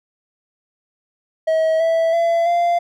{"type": "tone with pitch steps", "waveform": "triangle", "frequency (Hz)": [640, 656.9, 674.2, 691.9], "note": ["D#5", "E5", "E5", "F5"], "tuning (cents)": [49, -6, 39, -16], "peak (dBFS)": -12, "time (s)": [1.47, 2.79], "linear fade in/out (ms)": 10, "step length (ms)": 330, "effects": []}